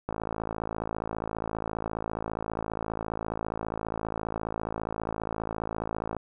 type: click train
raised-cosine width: 1 ms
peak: -17 dBFS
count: 334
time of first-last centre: 0.09-6.167 s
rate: 54.8 Hz
effects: none